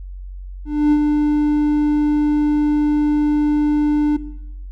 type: tone with ADSR envelope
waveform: triangle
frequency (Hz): 297.5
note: D4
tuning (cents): +22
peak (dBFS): -7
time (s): 0.65-4.17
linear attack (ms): 270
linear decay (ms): 59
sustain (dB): -4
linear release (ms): 10
effects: noise-tail reverb RT60 0.9 s tail -18 dB re dry + added 46 Hz sine -29 dBFS peak until 4.71 s